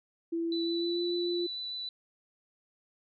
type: tone with pitch glide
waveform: sine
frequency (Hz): 333.7 to 348.5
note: E4 to F4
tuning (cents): +21 to -4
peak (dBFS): -29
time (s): 0.32-1.47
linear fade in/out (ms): 10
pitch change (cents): +75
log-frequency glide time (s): 0.63-1.04
type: tone with vibrato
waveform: sine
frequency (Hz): 3975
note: B7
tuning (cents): +10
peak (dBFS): -35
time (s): 0.52-1.89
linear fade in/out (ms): 2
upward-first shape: sine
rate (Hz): 6.7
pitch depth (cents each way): 9
effects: none